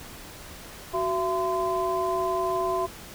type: tone cluster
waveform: sine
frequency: 372.5 / 674 / 1027 Hz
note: F#4 / E5 / C6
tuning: +12 / +38 / -33 cents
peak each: -28 dBFS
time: 0.93-2.87 s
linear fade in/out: 20 ms
effects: pink hiss -43 dBFS RMS until 3.14 s